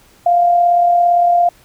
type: tone with amplitude modulation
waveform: sine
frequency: 698.5 Hz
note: F5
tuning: in tune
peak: -7 dBFS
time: 0.26-1.49 s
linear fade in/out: 5 ms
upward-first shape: sine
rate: 37.6 Hz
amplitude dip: 35%
effects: pink hiss -49 dBFS RMS until 1.64 s